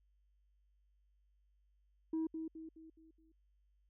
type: tone with echo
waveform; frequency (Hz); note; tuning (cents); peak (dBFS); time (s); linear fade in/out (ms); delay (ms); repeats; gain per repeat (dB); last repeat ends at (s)
sine; 321; E4; -46; -32; 2.13-2.27; 5; 210; 5; -7; 3.32
effects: tanh soft clip ceiling -32 dBFS + added 50 Hz sine -70 dBFS peak until 3.89 s